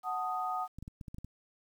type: chord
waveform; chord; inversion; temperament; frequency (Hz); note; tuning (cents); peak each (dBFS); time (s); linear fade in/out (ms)
sine; D# diminished; first; equal; 740 / 880 / 1244.5; F#5 / A5 / D#6; 0 / 0 / 0; -35 / -41 / -35; 0.03-0.68; 50
type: clicks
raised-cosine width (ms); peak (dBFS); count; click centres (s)
5; -31; 8; 0.786 / 0.826 / 0.879 / 1.012 / 1.082 / 1.145 / 1.184 / 1.246
effects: 10-bit